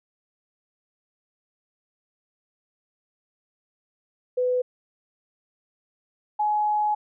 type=tone pair in turn; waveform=sine; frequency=500 / 842.7 Hz; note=B4 / G#5; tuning=+21 / +25 cents; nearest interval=major sixth; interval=904 cents; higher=second; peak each=-20 dBFS; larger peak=neither; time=4.37-4.62 / 6.39-6.95 s; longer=second; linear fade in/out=10 ms; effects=none